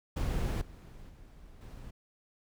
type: noise with level steps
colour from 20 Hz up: brown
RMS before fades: -31 / -49 / -53 / -46 dBFS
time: 0.16-1.91 s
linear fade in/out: 10 ms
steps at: 0.61 / 1.09 / 1.61 s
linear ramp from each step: 5 ms
effects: none